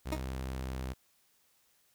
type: tone with pitch glide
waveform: sawtooth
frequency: 65.2 to 64.71 Hz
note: C2 to C2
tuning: -5 to -19 cents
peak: -32 dBFS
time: 0.05-0.94 s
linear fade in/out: 20 ms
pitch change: -14 cents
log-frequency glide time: 0.48-0.81 s
type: tone with exponential decay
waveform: 20% pulse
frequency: 311.1 Hz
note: D#4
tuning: in tune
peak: -25 dBFS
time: 0.12-0.23 s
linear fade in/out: 5 ms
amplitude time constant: 23 ms
effects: white hiss -70 dBFS RMS until 1.94 s